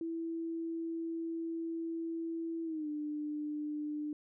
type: tone with pitch glide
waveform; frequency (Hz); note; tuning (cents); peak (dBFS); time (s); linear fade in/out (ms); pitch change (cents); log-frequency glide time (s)
sine; 330 to 299.1; E4 to D4; +2 to +32; -35; 0.01-4.13; 2; -170; 2.64-2.88
effects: none